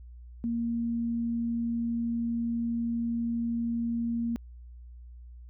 sine tone, 233.1 Hz, A#3, in tune, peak -27 dBFS, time 0.44-4.36 s, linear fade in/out 0 ms, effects added 60 Hz sine -44 dBFS peak until 5.49 s

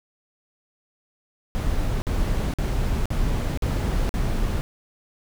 brown noise bursts, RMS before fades -23 dBFS, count 6, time 1.55-4.61 s, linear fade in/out 0 ms, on 470 ms, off 48 ms, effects none

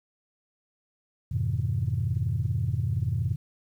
sine chord, F half-diminished seventh, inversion none, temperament just, 87.31 / 104.77 / 125.72 / 157.15 Hz, F2 / Ab2 / Cb3 / Eb3, 0 / +16 / +31 / +18 cents, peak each -30 / -28 / -28 / -34 dBFS, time 1.31-3.36 s, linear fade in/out 10 ms, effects tanh soft clip ceiling -16 dBFS + 10-bit

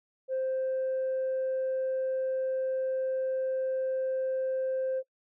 sine tone, 523.3 Hz, C5, in tune, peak -26 dBFS, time 0.28-5.03 s, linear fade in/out 50 ms, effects noise-tail reverb RT60 0.1 s tail -21 dB re dry + tanh soft clip ceiling -25 dBFS

